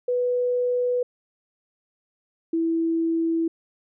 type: tone pair in turn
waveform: sine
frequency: 493.2 / 329.2 Hz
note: B4 / E4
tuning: -2 / -2 cents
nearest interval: perfect fifth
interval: 700 cents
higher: first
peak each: -20 dBFS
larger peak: neither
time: 0.08-1.03 / 2.53-3.48 s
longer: neither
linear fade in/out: 5 ms
effects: none